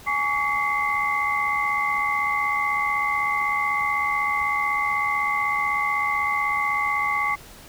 sine tone cluster, 835 / 1133 / 2060 / 2136 Hz, G#5 / C#6 / C7 / C7, +9 / +37 / -28 / +35 cents, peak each -29 / -24 / -25 / -30 dBFS, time 0.06-7.36 s, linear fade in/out 20 ms, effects pink hiss -45 dBFS RMS until 7.68 s

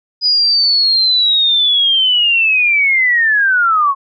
sine linear sweep, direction down, 4976 to 1074 Hz, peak -9 dBFS, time 0.21-3.95 s, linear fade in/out 50 ms, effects none

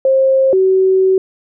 sine tone pair in turn, 532 / 378.5 Hz, C5 / F#4, +29 / +39 cents, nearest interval tritone, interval 590 cents, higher first, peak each -8 dBFS, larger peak neither, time 0.05-0.53 / 0.53-1.18 s, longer second, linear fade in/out 2 ms, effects none

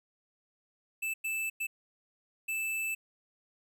square tone bursts at uneven times, 2637 Hz, E7, in tune, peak -32 dBFS, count 4, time 1.02-1.14 / 1.24-1.5 / 1.6-1.67 / 2.48-2.95 s, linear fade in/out 10 ms, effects 12-bit

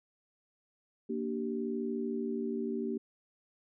sine chord, G minor, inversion first, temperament equal with one note detuned, 233.1 / 293.7 / 386.8 Hz, Bb3 / D4 / G4, 0 / 0 / -23 cents, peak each -35 / -39 / -36 dBFS, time 1.09-2.98 s, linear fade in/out 10 ms, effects none

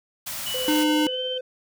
white band-stop noise, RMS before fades -32 dBFS, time 0.26-0.84 s, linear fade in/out 10 ms, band 300 to 520 Hz, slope 96 dB/octave
sine tone with pitch glide, 2960 to 3100 Hz, F#7 to G7, 0 to -20 cents, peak -28 dBFS, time 0.46-1.38 s, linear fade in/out 5 ms, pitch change +80 cents, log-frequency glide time 1.05-1.2 s
triangle tone with tremolo, 510 Hz, C5, 44 cents flat, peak -25 dBFS, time 0.54-1.41 s, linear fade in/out 5 ms, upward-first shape sine, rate 17 Hz, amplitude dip 30%
square tone, 304 Hz, D#4, 40 cents flat, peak -20 dBFS, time 0.68-1.07 s, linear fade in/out 2 ms
effects none

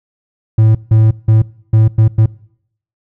triangle tone bursts at uneven times, 110 Hz, A2, in tune, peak -3 dBFS, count 6, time 0.58-0.75 / 0.91-1.11 / 1.28-1.42 / 1.73-1.88 / 1.98-2.08 / 2.18-2.26 s, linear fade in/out 5 ms, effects noise-tail reverb RT60 0.7 s tail -23 dB re dry

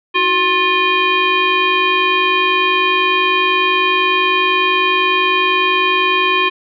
sine tone with frequency modulation, 1760 Hz, A6, in tune, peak -11 dBFS, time 0.14-6.5 s, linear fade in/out 20 ms, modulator 694 Hz, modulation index 1.9, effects none

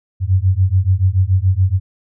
sine beating tone pair, 90.7 / 97.7 Hz, F#2 / G2, -34 / -5 cents, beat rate 7 Hz, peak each -14 / -14 dBFS, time 0.2-1.8 s, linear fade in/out 50 ms, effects none

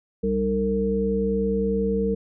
harmonic tone with a mistuned harmonic, 65.1 Hz, C2, 8 cents flat, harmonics 1 / 3 / 5 / 7, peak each -31 / -24 / -35 / -23 dBFS, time 0.23-2.15 s, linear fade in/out 10 ms, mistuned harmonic 5, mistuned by -110 cents, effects none

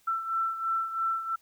sine beating tone pair, 1337 / 1340 Hz, E6 / E6, +24 / +28 cents, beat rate 3 Hz, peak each -28 / -34 dBFS, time 0.07-1.36 s, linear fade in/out 10 ms, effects white hiss -65 dBFS RMS until 1.41 s

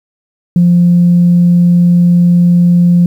sine tone, 174.61 Hz, F3, in tune, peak -3 dBFS, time 0.56-3.06 s, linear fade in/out 2 ms, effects tanh soft clip ceiling 0 dBFS + 7-bit

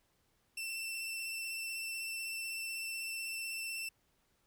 sawtooth tone with vibrato, 2680 Hz, E7, 28 cents sharp, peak -35 dBFS, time 0.57-3.89 s, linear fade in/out 5 ms, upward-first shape triangle, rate 16 Hz, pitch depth 24 cents each way, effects pink hiss -75 dBFS RMS until 4.46 s

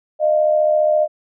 sine tone pair together, 611 / 685.8 Hz, D#5 / F5, -32 / -32 cents, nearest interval major second, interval 200 cents, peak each -13 / -20 dBFS, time 0.19-1.08 s, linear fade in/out 50 ms, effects none

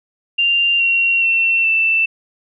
sine tone with pitch steps, 2786 / 2744 / 2704 / 2663 Hz, F7 / F7 / E7 / E7, -5 / -31 / +43 / +17 cents, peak -12 dBFS, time 0.38-2.06 s, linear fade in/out 10 ms, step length 420 ms, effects none

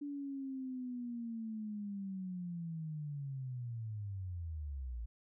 sine linear sweep, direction down, 290 to 55 Hz, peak -39 dBFS, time 0.01-5.06 s, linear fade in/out 10 ms, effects none

